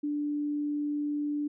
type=tone; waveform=sine; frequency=293.7 Hz; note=D4; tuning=in tune; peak=-28 dBFS; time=0.03-1.48 s; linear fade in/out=10 ms; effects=none